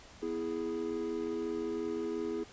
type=chord; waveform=triangle; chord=E major; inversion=second; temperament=equal; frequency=246.9 / 329.6 / 415.3 Hz; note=B3 / E4 / G#4; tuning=0 / 0 / 0 cents; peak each=-39 / -35 / -34 dBFS; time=0.22-2.44 s; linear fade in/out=10 ms; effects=pink hiss -54 dBFS RMS until 2.52 s + resampled to 16000 Hz